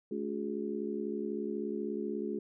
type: harmonic tone with a mistuned harmonic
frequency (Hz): 72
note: D2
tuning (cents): -34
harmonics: 3 / 4 / 5 / 6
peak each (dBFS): -38 / -40 / -38 / -39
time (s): 0.11-2.39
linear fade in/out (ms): 5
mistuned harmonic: 6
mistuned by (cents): -64
effects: none